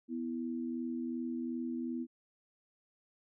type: tone pair together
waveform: sine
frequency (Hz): 246.9 / 329.6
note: B3 / E4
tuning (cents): 0 / 0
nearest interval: perfect fourth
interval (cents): 500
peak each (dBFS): -36 / -40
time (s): 0.08-2.07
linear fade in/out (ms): 50
effects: none